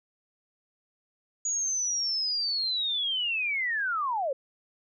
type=linear sweep; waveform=sine; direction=down; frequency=6800 to 506 Hz; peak=-26 dBFS; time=1.45-4.33 s; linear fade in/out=5 ms; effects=none